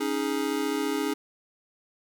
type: chord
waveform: square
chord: C# suspended second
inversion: none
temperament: just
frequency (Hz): 277.2 / 311.8 / 415.8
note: C#4 / D#4 / G#4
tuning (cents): 0 / +4 / +2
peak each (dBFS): -31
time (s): 0-1.14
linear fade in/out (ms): 10
effects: none